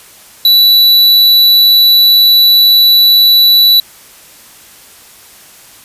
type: tone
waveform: square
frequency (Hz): 3951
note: B7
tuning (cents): 0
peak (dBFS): -4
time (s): 0.45-3.8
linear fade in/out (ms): 2
effects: white hiss -38 dBFS RMS until 5.84 s + resampled to 32000 Hz